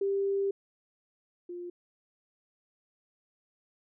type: tone pair in turn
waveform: sine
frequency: 395 / 351.9 Hz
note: G4 / F4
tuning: +13 / +13 cents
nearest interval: major second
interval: 200 cents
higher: first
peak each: -26 / -37 dBFS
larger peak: first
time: 0.01-0.51 / 1.49-1.7 s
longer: first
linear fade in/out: 5 ms
effects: none